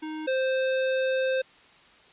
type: tone pair in turn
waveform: square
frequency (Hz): 311.1 / 523.2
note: D#4 / C5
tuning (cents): 0 / 0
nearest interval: major sixth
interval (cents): 900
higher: second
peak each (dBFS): -33 / -24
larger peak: second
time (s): 0.02-0.27 / 0.27-1.42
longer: second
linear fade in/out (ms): 10
effects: white hiss -55 dBFS RMS until 2.12 s + resampled to 8000 Hz